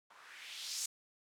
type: noise with low-pass filter sweep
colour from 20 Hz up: violet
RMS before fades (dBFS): -45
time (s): 0.1-0.86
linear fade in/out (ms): 5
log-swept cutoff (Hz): 1000 to 7100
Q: 2
effects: none